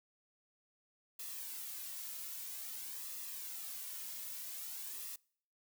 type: noise with flanger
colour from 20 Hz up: blue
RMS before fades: -45 dBFS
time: 1.19-5.16 s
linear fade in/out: 5 ms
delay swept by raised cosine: 1.3 to 2.6 ms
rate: 0.51 Hz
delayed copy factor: -0.55
effects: noise-tail reverb RT60 0.6 s tail -26 dB re dry